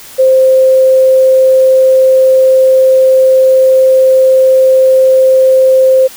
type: tone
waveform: sine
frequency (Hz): 523.3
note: C5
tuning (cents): 0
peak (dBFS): -3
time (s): 0.18-6.08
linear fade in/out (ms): 20
effects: white hiss -32 dBFS RMS until 6.16 s